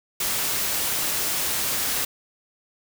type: noise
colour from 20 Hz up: white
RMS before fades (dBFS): -25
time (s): 0.2-2.05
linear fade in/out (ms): 5
effects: none